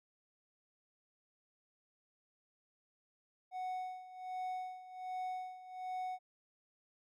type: tone with tremolo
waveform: triangle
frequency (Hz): 740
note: F#5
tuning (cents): 0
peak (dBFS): -35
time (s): 3.51-6.19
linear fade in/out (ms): 50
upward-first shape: sine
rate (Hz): 1.3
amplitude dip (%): 80
effects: none